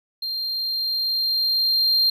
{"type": "tone with level ramp", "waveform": "triangle", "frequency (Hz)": 4186, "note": "C8", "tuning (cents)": 0, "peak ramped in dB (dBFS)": [-24, -14], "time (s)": [0.22, 2.1], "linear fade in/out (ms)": 5, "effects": []}